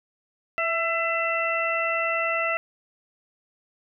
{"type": "harmonic tone with a mistuned harmonic", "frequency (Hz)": 670, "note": "E5", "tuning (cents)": 28, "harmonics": [1, 2, 3, 4], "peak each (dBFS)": [-28, -28, -28, -28], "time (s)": [0.58, 2.57], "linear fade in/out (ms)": 0, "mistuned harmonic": 1, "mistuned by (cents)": -27, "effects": []}